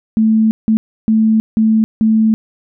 sine tone bursts at uneven times, 220 Hz, A3, in tune, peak -8 dBFS, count 5, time 0.17-0.51 / 0.68-0.77 / 1.08-1.4 / 1.57-1.84 / 2.01-2.34 s, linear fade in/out 0 ms, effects none

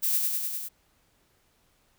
violet noise with echo, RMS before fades -26 dBFS, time 0.02-0.19 s, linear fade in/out 20 ms, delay 100 ms, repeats 5, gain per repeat -2 dB, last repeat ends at 0.69 s, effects pink hiss -67 dBFS RMS until 1.98 s

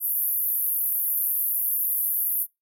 white band-pass noise, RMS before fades -25 dBFS, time 0-2.47 s, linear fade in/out 50 ms, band 11000 to 15000 Hz, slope 96 dB/octave, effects noise-tail reverb RT60 0.2 s tail -25 dB re dry

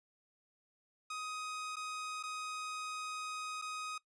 sawtooth tone with dropouts, 1254 Hz, D#6, 13 cents sharp, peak -36 dBFS, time 1.1-3.98 s, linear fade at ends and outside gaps 5 ms, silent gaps 1.758-1.766 / 2.228-2.235 / 3.616-3.621 s, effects noise-tail reverb RT60 0.1 s tail -19 dB re dry + resampled to 22050 Hz

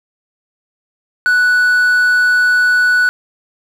triangle tone with quantisation, 1480 Hz, F#6, in tune, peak -7 dBFS, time 1.26-3.09 s, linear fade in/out 0 ms, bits 6, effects none

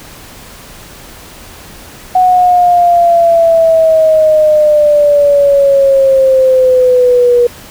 sine exponential sweep, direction down, 740 to 480 Hz, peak -4 dBFS, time 2.15-7.47 s, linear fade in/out 5 ms, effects pink hiss -33 dBFS RMS until 7.7 s

